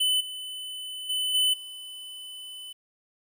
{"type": "tone with level steps", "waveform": "square", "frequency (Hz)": 3013, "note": "F#7", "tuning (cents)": 31, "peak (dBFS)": [-22, -35, -26, -21, -39], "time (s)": [0, 2.73], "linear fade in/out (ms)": 10, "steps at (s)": [0.2, 1.09, 1.34, 1.53], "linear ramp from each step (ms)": 10, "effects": ["10-bit"]}